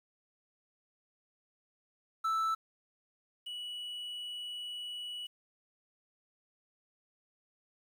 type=tone pair in turn; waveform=triangle; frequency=1318.5 / 2940 Hz; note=E6 / F#7; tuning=0 / -12 cents; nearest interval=octave + major second; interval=1388 cents; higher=second; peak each=-27 / -37 dBFS; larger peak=first; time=2.24-2.55 / 3.46-5.27 s; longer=second; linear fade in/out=10 ms; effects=10-bit